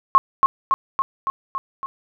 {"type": "tone with echo", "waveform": "sine", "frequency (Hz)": 1081, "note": "C#6", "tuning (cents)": -44, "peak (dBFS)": -7, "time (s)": [0.15, 0.18], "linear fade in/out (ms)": 0, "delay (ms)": 280, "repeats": 6, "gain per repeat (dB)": -3, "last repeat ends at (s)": 1.86, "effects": []}